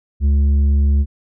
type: tone with tanh clipping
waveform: sine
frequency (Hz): 71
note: C#2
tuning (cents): +42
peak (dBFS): -12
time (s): 0.2-1.06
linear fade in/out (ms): 50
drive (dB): 6
effects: none